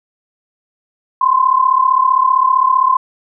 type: tone pair together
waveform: sine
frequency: 1022.6 / 1058 Hz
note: C6 / C6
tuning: -40 / +19 cents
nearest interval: minor second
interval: 59 cents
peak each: -12 dBFS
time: 1.21-2.97 s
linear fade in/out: 5 ms
effects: none